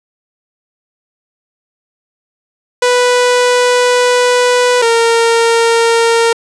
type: tone pair in turn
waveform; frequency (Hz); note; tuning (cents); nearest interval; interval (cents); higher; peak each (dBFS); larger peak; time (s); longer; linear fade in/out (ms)
sawtooth; 493.5 / 461.3; B4 / A#4; -1 / -18; minor second; 117; first; -4; neither; 2.82-4.82 / 4.82-6.33; first; 5
effects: resampled to 22050 Hz + 7-bit

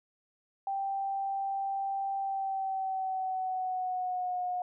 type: tone with pitch glide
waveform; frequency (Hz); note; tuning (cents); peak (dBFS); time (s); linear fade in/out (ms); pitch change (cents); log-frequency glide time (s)
sine; 784 to 723.1; G5 to F#5; 0 to -40; -30; 0.67-4.62; 2; -140; 2.18-4.42
effects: none

